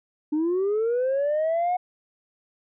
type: linear sweep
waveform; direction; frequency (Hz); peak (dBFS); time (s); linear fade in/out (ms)
sine; up; 294.7 to 733; -19; 0.32-1.77; 10
effects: tanh soft clip ceiling -19 dBFS